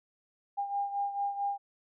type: beating tone pair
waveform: sine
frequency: 803 / 807.5 Hz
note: G5 / G#5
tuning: +41 / -49 cents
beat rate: 4.5 Hz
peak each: -31 / -37 dBFS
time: 0.57-1.58 s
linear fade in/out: 20 ms
effects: none